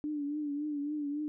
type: tone with vibrato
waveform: sine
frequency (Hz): 293.7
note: D4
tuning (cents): 0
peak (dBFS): -32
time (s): 0.04-1.28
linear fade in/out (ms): 0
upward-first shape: triangle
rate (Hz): 3.6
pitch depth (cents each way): 67
effects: none